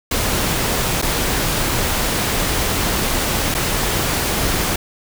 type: noise with dropouts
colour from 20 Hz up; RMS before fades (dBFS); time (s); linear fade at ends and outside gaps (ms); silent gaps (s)
pink; -19; 0.11-4.76; 5; 1.017-1.023 / 3.543-3.548
effects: none